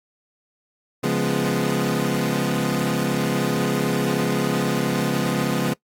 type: chord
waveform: 25% pulse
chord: C# dominant seventh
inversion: none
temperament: equal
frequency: 138.59 / 174.61 / 207.7 / 246.9 Hz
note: C#3 / E#3 / G#3 / B3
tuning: 0 / 0 / 0 / 0 cents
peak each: -22 dBFS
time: 1.03-5.74 s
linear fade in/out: 10 ms
effects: noise-tail reverb RT60 0.1 s tail -22 dB re dry + AAC 64 kbps